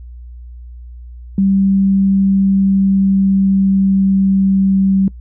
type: tone with pitch glide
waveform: sine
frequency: 194.6 to 193.03 Hz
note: G3 to G3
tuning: -12 to -26 cents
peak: -9 dBFS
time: 1.38-5.08 s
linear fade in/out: 2 ms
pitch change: -14 cents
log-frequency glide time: 2.32-4.96 s
effects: noise-tail reverb RT60 0.1 s tail -23 dB re dry + added 60 Hz sine -30 dBFS peak until 5.2 s